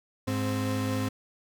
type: tone pair together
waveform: 35% pulse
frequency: 103.7 / 261.5 Hz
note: G#2 / C4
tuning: -2 / -1 cents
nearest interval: octave + major third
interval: 1601 cents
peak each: -28 dBFS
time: 0.27-1.09 s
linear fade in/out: 10 ms
effects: none